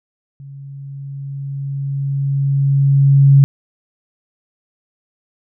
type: tone with level ramp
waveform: sine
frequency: 138.59 Hz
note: C#3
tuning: in tune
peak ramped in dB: -32 to -4 dBFS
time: 0.4-3.44 s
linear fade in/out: 0 ms
effects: none